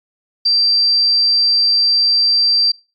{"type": "tone", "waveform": "sine", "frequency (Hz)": 4699, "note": "D8", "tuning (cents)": 0, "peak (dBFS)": -10, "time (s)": [0.45, 2.72], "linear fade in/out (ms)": 10, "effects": ["noise-tail reverb RT60 0.3 s tail -23 dB re dry", "MP3 96 kbps"]}